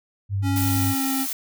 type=tone with vibrato; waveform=sine; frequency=99 Hz; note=G2; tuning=18 cents sharp; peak=-21 dBFS; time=0.29-0.95 s; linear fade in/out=50 ms; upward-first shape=square; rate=8.7 Hz; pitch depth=16 cents each way
type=tone with pitch glide; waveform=square; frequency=277.2 to 267.6 Hz; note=C#4 to C4; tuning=0 to +39 cents; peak=-24 dBFS; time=0.42-1.27 s; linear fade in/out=50 ms; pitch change=-61 cents; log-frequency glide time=0.58-1.14 s
type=noise; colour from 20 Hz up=blue; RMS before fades=-28 dBFS; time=0.56-1.33 s; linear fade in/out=2 ms
effects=none